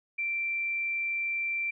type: tone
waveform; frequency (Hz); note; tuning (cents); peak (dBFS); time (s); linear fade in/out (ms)
sine; 2351; D7; +1; -28; 0.18-1.71; 10
effects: none